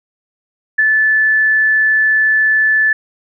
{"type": "tone with ADSR envelope", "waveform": "sine", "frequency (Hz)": 1743, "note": "A6", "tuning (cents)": -17, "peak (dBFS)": -7, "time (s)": [0.78, 2.93], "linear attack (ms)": 11, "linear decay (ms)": 25, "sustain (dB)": -2, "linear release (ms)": 4, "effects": []}